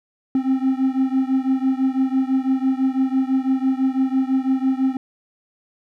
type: beating tone pair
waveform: triangle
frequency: 261.6 / 267.6 Hz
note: C4 / C4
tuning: 0 / +39 cents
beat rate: 6 Hz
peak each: -17 / -19 dBFS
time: 0.35-4.97 s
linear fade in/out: 2 ms
effects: none